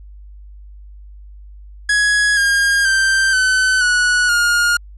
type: tone with pitch steps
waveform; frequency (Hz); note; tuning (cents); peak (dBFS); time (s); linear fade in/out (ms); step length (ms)
45% pulse; 1672 / 1618.8 / 1567.3 / 1517.4 / 1469.1 / 1422.3; G#6 / G#6 / G6 / F#6 / F#6 / F6; +11 / -45 / -1 / +43 / -13 / +31; -12; 1.89-4.77; 5; 480
effects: added 50 Hz sine -35 dBFS peak until 4.97 s + resampled to 24000 Hz